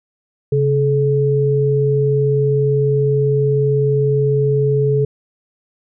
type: tone pair together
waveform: sine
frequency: 136.58 / 429 Hz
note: C#3 / A4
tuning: -25 / -44 cents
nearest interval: octave + minor sixth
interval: 1981 cents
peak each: -15 dBFS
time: 0.52-5.05 s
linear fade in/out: 5 ms
effects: none